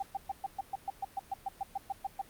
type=tone bursts; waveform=sine; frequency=784 Hz; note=G5; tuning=in tune; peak=-31 dBFS; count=16; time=0-2.216 s; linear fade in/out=5 ms; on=26 ms; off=120 ms; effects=pink hiss -57 dBFS RMS until 2.29 s + Opus 48 kbps